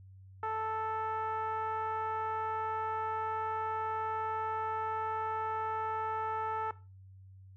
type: tone with low-pass filter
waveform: 10% pulse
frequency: 439.7 Hz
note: A4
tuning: 1 cent flat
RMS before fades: -35 dBFS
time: 0.43-6.71 s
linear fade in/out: 2 ms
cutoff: 1100 Hz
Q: 3.6
effects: noise-tail reverb RT60 0.3 s tail -17 dB re dry + added 95 Hz sine -51 dBFS peak until 7.56 s